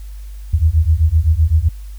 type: beating tone pair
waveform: sine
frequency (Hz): 76 / 83.8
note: D#2 / E2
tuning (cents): -40 / +29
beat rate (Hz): 7.8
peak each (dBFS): -13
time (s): 0.53-1.69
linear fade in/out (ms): 10
effects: added 50 Hz sine -28 dBFS peak until 1.98 s + white hiss -50 dBFS RMS until 1.98 s